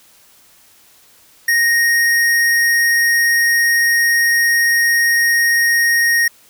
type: tone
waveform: square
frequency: 1864.7 Hz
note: A#6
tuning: in tune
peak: -12 dBFS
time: 1.48-6.28 s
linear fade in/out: 5 ms
effects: white hiss -49 dBFS RMS until 6.49 s